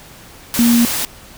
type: tone in noise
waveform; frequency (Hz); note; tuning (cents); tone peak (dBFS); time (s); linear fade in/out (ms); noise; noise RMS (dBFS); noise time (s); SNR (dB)
sine; 235.9; A#3; +21; -9; 0.59-0.85; 0; white; -20; 0.54-1.05; +8
effects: pink hiss -40 dBFS RMS until 1.37 s